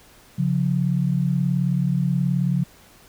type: tone pair together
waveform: sine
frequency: 138.59 / 177.33 Hz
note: C#3 / F3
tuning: 0 / +27 cents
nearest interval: major third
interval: 427 cents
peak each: -21 dBFS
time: 0.38-2.64 s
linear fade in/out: 10 ms
effects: pink hiss -51 dBFS RMS until 3.08 s